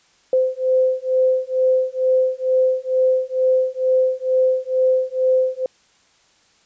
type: beating tone pair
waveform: sine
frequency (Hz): 515 / 517.2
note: C5 / C5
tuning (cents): -28 / -20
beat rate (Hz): 2.2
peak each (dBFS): -18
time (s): 0.33-5.66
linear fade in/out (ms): 2
effects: white hiss -57 dBFS RMS until 6.65 s + resampled to 16000 Hz